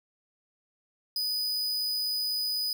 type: tone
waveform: 45% pulse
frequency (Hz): 4978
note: D#8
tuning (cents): 0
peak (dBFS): -27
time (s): 1.16-2.73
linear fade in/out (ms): 2
effects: none